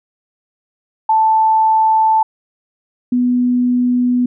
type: tone pair in turn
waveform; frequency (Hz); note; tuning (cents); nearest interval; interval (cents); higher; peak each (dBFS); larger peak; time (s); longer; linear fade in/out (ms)
sine; 880 / 246.9; A5 / B3; 0 / 0; octave + minor seventh; 2200; first; -9 / -11; first; 1.09-2.23 / 3.12-4.26; neither; 5
effects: none